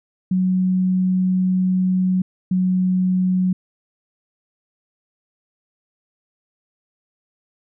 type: tone pair in turn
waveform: sine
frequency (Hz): 185 / 184.32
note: F#3 / F#3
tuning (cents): 0 / -6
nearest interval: unison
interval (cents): 6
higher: first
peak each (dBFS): -15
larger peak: neither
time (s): 0.31-2.22 / 2.51-3.53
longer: first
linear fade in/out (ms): 5
effects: none